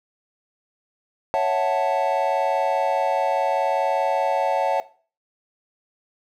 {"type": "chord", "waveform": "triangle", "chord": "F# minor seventh", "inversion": "second", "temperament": "equal", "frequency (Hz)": [554.4, 659.3, 740, 880], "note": ["C#5", "E5", "F#5", "A5"], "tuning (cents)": [0, 0, 0, 0], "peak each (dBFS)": -22, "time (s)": [1.34, 4.8], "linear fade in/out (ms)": 0, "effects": ["noise-tail reverb RT60 0.4 s tail -18 dB re dry"]}